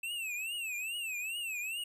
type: tone with vibrato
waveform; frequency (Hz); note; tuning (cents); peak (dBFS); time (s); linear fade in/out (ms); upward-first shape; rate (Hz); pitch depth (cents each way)
square; 2637; E7; 0; -36; 0.03-1.84; 5; triangle; 2.4; 180
effects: resampled to 32000 Hz